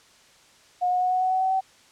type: tone with pitch steps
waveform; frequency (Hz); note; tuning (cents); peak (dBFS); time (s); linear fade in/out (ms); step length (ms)
sine; 721 / 726.9 / 732.8 / 738.7 / 744.7 / 750.8 / 756.8 / 763; F#5 / F#5 / F#5 / F#5 / F#5 / F#5 / F#5 / G5; -45 / -31 / -17 / -3 / +11 / +25 / +39 / -47; -20; 0.81-1.61; 20; 100
effects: white hiss -55 dBFS RMS until 1.91 s + low-pass 7000 Hz 12 dB/octave